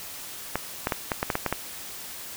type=clicks; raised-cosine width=0.5 ms; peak=-9 dBFS; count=9; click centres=0.556 / 0.871 / 0.922 / 1.118 / 1.229 / 1.302 / 1.354 / 1.463 / 1.526 s; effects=white hiss -39 dBFS RMS until 2.36 s